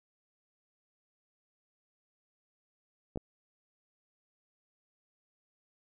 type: clicks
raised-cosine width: 2 ms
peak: -24 dBFS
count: 2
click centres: 3.159 / 3.174 s
effects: none